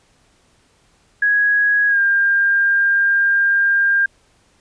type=tone with pitch glide; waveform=sine; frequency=1661.2 to 1601.8 Hz; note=G#6 to G6; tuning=0 to +37 cents; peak=-12 dBFS; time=1.22-4.06 s; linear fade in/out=5 ms; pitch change=-63 cents; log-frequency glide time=1.88-1.99 s; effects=pink hiss -57 dBFS RMS until 4.6 s + resampled to 22050 Hz